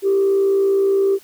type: tone with frequency modulation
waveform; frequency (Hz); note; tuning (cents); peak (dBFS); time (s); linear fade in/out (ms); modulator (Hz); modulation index
sine; 392; G4; 0; -12; 0.02-1.19; 50; 60.7; 0.27
effects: tanh soft clip ceiling -9 dBFS + white hiss -48 dBFS RMS until 1.23 s